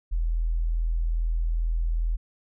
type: tone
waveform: sine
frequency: 41.2 Hz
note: E1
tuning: in tune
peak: -22 dBFS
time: 0.11-2.17 s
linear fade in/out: 20 ms
effects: none